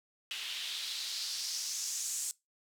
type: noise with band-pass filter sweep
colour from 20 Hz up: white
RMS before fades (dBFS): -38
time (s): 0.31-2.31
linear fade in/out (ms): 0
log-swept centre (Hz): 2900 to 7600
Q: 2.9
effects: noise-tail reverb RT60 0.2 s tail -21 dB re dry